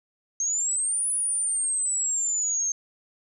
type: exponential two-way sweep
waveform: sine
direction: up then down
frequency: 6360 to 9956 to 6360 Hz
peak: -23 dBFS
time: 0.4-2.72 s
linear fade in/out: 2 ms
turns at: 1.09 s
effects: none